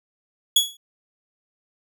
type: tone with exponential decay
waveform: sawtooth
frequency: 3365 Hz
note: G#7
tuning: 22 cents sharp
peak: -8 dBFS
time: 0.56-0.77 s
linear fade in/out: 5 ms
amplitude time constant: 44 ms
effects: none